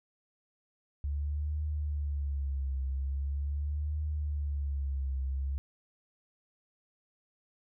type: tone with vibrato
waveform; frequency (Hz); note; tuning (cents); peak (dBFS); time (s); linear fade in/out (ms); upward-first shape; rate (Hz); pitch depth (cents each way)
sine; 71; C#2; +42; -30; 1.04-5.58; 0; triangle; 0.42; 120
effects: none